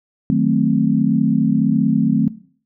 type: chord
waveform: sine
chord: D# diminished seventh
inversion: none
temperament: equal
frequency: 155.56 / 185 / 220 / 261.6 Hz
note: D#3 / F#3 / A3 / C4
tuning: 0 / 0 / 0 / 0 cents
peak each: -20 / -19 / -18 / -18 dBFS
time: 0.3-2.28 s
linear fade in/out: 0 ms
effects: noise-tail reverb RT60 0.5 s tail -18 dB re dry